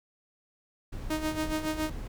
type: noise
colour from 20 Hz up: brown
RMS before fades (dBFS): -38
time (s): 0.92-2.08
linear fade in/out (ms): 10
type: tone with tremolo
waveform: sawtooth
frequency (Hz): 311.1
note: D#4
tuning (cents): 0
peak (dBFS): -23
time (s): 1.1-1.9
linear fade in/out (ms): 5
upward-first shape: sine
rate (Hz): 7.2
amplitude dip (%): 70
effects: none